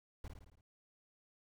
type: noise with echo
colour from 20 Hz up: brown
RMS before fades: -45 dBFS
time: 0.24-0.28 s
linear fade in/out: 2 ms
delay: 55 ms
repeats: 6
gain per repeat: -4 dB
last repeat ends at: 0.61 s
effects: none